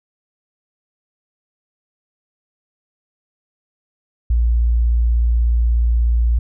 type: tone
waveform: sine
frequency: 58.27 Hz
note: A#1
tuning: in tune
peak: -12 dBFS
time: 4.3-6.39 s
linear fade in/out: 5 ms
effects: none